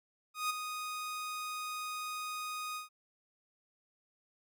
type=tone with ADSR envelope; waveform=sawtooth; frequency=1243 Hz; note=D#6; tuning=2 cents flat; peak=-26 dBFS; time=0.34-2.89 s; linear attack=160 ms; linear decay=13 ms; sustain=-8 dB; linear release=130 ms; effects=none